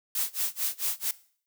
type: noise with tremolo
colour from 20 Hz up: blue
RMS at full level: -27 dBFS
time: 0.15-1.11 s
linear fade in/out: 2 ms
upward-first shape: sine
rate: 4.5 Hz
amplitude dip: 100%
effects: noise-tail reverb RT60 0.5 s tail -19 dB re dry